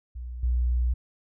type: tone with level steps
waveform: sine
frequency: 60.9 Hz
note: B1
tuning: 24 cents flat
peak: -33 / -21 dBFS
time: 0.15-0.94 s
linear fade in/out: 10 ms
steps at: 0.43 s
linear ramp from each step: 5 ms
effects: none